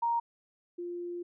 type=tone pair in turn; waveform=sine; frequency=935 / 349.5 Hz; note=A#5 / F4; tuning=+5 / +1 cents; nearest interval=octave + perfect fourth; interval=1704 cents; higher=first; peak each=-26 / -35 dBFS; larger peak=first; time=0.02-0.2 / 0.78-1.23 s; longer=second; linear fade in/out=10 ms; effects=none